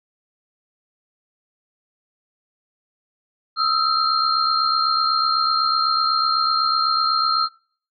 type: tone cluster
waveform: sine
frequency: 1271 / 1339 / 4195 Hz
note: D#6 / E6 / C8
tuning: +36 / +27 / +4 cents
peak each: -21 dBFS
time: 3.56-7.49 s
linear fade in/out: 50 ms
effects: noise-tail reverb RT60 0.6 s tail -26 dB re dry